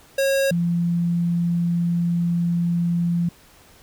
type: tone pair in turn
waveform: square / sine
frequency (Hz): 545 / 171.66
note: C#5 / F3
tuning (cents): -29 / -30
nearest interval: octave + minor sixth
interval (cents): 2001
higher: first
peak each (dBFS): -18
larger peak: neither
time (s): 0.18-0.51 / 0.51-3.29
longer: second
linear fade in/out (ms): 5
effects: pink hiss -51 dBFS RMS until 3.82 s